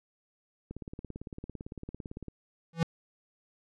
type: click train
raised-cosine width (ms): 3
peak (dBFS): -27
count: 29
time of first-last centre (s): 0.71-2.283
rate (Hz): 17.8
type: tone with exponential growth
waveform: square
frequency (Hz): 165.8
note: E3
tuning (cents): +10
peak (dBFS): -21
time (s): 2.73-2.83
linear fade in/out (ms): 2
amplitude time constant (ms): 21
effects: low-pass 6000 Hz 12 dB/octave